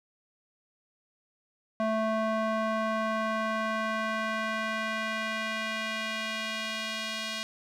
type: tone with band-pass filter sweep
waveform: square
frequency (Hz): 219.9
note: A3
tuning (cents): -1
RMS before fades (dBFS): -31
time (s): 1.8-7.43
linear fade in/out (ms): 0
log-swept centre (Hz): 750 to 3600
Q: 1.2
effects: none